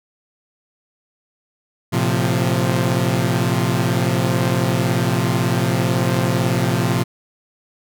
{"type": "chord", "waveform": "sawtooth", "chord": "F major", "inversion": "first", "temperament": "equal with one note detuned", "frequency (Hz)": [112.77, 130.81, 174.61], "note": ["A2", "C3", "F3"], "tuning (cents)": [43, 0, 0], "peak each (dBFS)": [-17, -16, -17], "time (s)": [1.92, 7.04], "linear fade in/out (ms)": 20, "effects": []}